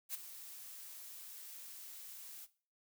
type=noise with ADSR envelope; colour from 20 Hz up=blue; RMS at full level=-39 dBFS; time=0.09-2.47 s; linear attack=52 ms; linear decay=16 ms; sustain=-12 dB; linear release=31 ms; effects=noise-tail reverb RT60 0.4 s tail -17 dB re dry